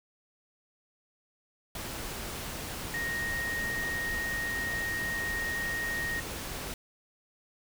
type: tone in noise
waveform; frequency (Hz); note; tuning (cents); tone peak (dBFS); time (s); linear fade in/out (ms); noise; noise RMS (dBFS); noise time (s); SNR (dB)
sine; 1864.7; A#6; 0; -31; 2.94-6.2; 2; pink; -38; 1.75-6.74; +4
effects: none